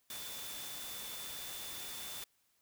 sine tone in noise, 3520 Hz, A7, in tune, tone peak -49 dBFS, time 0.1-2.24 s, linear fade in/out 2 ms, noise white, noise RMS -45 dBFS, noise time 0.1-2.24 s, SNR -7 dB, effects white hiss -75 dBFS RMS until 2.61 s

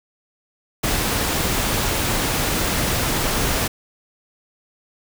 pink noise, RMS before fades -21 dBFS, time 0.83-3.68 s, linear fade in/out 10 ms, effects none

